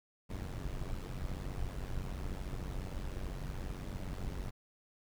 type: noise with amplitude modulation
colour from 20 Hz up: brown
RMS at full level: -36 dBFS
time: 0.29-4.51 s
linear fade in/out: 20 ms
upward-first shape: sine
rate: 93.8 Hz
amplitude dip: 80%
effects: none